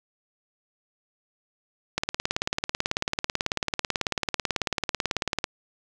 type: click train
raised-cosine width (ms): 0.2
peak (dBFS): -7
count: 64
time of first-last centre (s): 1.98-5.442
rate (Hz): 18.2
effects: none